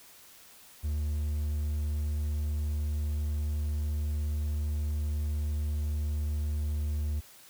triangle tone, 75 Hz, D2, 37 cents sharp, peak -26 dBFS, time 0.83-7.21 s, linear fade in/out 20 ms, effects white hiss -54 dBFS RMS until 7.49 s

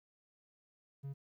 triangle tone, 138.59 Hz, C#3, in tune, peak -38 dBFS, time 1.03-1.14 s, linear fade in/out 20 ms, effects 13-bit

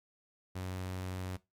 sawtooth tone, 92.5 Hz, F#2, in tune, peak -33 dBFS, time 0.55-1.37 s, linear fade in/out 10 ms, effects noise-tail reverb RT60 0.2 s tail -18 dB re dry + MP3 96 kbps

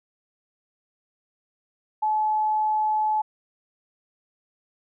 sine tone, 859 Hz, A5, 42 cents flat, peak -20 dBFS, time 2.02-3.22 s, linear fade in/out 10 ms, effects none

